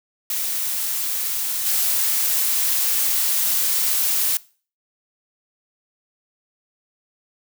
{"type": "noise with level steps", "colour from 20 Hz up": "blue", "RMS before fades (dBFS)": [-24, -20], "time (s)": [0.3, 4.37], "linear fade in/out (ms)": 2, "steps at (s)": 1.65, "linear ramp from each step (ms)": 20, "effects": ["noise-tail reverb RT60 0.4 s tail -21 dB re dry"]}